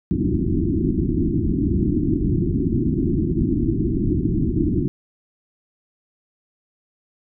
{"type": "low-pass noise", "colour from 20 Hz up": "white", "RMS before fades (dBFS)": -20, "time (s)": [0.11, 4.88], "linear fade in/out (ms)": 0, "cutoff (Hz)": 360, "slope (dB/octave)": 96, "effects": []}